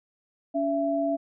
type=tone pair together; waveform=sine; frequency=283.8 / 667.8 Hz; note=C#4 / E5; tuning=+41 / +22 cents; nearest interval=octave + minor third; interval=1481 cents; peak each=-27 / -25 dBFS; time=0.54-1.17 s; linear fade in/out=20 ms; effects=none